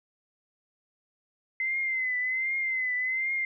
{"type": "tone with vibrato", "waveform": "sine", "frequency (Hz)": 2058, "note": "C7", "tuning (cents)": -29, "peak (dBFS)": -26, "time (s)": [1.6, 3.45], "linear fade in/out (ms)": 2, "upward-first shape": "triangle", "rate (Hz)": 1.3, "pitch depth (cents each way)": 67, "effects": []}